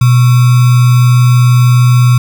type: tone with sample-and-hold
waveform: sine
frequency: 123.47 Hz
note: B2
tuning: in tune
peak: -3 dBFS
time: 0.01-2.18 s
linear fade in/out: 5 ms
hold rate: 1225 Hz
effects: none